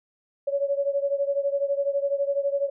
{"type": "beating tone pair", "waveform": "sine", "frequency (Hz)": [557, 569], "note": ["C#5", "C#5"], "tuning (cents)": [8, 45], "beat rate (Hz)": 12, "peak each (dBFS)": [-24, -27], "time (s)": [0.47, 2.7], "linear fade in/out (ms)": 10, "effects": []}